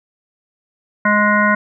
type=harmonic tone; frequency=208.7 Hz; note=G#3; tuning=9 cents sharp; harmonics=1 / 3 / 5 / 7 / 9 / 10; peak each=-17 / -20 / -17 / -16 / -19 / -26 dBFS; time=1.05-1.55 s; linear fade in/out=5 ms; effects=none